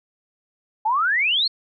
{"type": "exponential sweep", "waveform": "sine", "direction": "up", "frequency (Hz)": [830.6, 4435], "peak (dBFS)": -17, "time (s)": [0.85, 1.48], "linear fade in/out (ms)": 10, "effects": []}